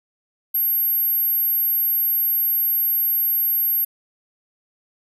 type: tone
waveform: sine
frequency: 12580 Hz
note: G9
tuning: 5 cents sharp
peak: -17 dBFS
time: 0.54-3.85 s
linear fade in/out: 10 ms
effects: none